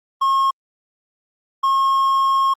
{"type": "tone pair in turn", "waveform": "triangle", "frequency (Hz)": [1081, 1081], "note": ["C#6", "C#6"], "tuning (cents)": [-44, -44], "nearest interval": "unison", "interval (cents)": 0, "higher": "neither", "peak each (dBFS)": -12, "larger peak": "neither", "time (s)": [[0.21, 0.51], [1.63, 2.54]], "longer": "second", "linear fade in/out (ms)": 10, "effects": ["Opus 24 kbps"]}